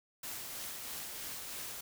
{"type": "noise with tremolo", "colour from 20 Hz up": "white", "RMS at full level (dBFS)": -42, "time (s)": [0.23, 1.81], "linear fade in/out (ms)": 5, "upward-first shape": "sine", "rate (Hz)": 3.1, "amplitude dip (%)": 25, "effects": []}